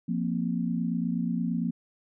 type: chord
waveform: sine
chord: F suspended fourth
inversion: none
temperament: equal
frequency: 174.61 / 233.1 / 261.6 Hz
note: F3 / Bb3 / C4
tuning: 0 / 0 / 0 cents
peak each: -29 / -29 / -34 dBFS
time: 0.08-1.71 s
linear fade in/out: 10 ms
effects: none